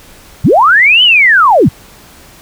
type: linear two-way sweep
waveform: sine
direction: up then down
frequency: 78.1 to 3067 to 78.1 Hz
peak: -3 dBFS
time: 0.44-1.69 s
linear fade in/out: 10 ms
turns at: 1.03 s
effects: pink hiss -38 dBFS RMS until 2.41 s